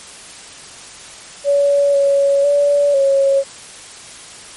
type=tone with pitch steps; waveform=sine; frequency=567 / 559 / 574 / 549 Hz; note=C#5 / C#5 / D5 / C#5; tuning=+39 / +14 / -40 / -17 cents; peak=-10 dBFS; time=1.44-3.44 s; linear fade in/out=50 ms; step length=500 ms; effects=white hiss -36 dBFS RMS until 4.56 s + MP3 48 kbps